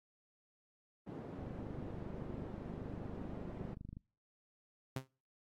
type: band-pass noise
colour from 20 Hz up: white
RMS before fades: -47 dBFS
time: 1.06-3.75 s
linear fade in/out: 20 ms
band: 110 to 330 Hz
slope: 12 dB/octave
type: click train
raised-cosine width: 5 ms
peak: -35 dBFS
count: 66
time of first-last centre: 1.39-3.969 s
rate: 25.2 Hz
type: tone with exponential decay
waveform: sawtooth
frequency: 131.9 Hz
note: C3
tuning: 14 cents sharp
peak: -32 dBFS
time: 4.96-5.08 s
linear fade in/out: 5 ms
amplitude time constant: 24 ms
effects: noise-tail reverb RT60 0.4 s tail -26 dB re dry + AAC 48 kbps